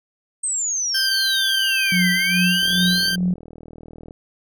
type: exponential two-way sweep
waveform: sine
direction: down then up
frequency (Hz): 8470 to 1943 to 4780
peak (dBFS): -20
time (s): 0.43-3.12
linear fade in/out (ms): 10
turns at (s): 2.11
type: tone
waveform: 20% pulse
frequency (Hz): 1568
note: G6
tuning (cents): 0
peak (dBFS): -15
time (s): 0.94-3.16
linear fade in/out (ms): 10
type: tone with tremolo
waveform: sine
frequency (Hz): 180.2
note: F#3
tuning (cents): -45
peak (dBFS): -16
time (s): 1.92-3.34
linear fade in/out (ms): 2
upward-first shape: sine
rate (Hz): 2.4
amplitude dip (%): 90
type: click train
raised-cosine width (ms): 2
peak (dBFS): -24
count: 60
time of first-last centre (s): 2.63-4.109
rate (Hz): 39.9
effects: none